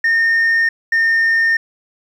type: tone pair in turn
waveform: sine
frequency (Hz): 1828 / 1821.1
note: A#6 / A#6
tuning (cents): -34 / -41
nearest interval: unison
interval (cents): 7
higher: first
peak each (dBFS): -9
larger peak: neither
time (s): 0.04-0.69 / 0.92-1.57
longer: neither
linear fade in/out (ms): 5
effects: tanh soft clip ceiling -10 dBFS + 8-bit